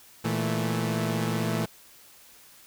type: tone cluster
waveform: sawtooth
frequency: 117 / 164.2 / 218.3 Hz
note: A#2 / E3 / A3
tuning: +7 / -6 / -13 cents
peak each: -26 dBFS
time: 0.24-1.66 s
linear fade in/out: 10 ms
effects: white hiss -53 dBFS RMS until 2.66 s